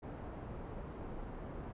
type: low-pass noise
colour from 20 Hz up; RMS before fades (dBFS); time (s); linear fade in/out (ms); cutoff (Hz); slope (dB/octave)
pink; -45; 0.02-1.73; 20; 920; 12
effects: resampled to 8000 Hz